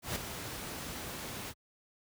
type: noise with ADSR envelope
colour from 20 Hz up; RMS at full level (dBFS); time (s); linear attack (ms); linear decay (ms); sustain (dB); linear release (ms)
pink; -33; 0.02-1.54; 140; 4; -8; 50
effects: high-pass 60 Hz 12 dB/octave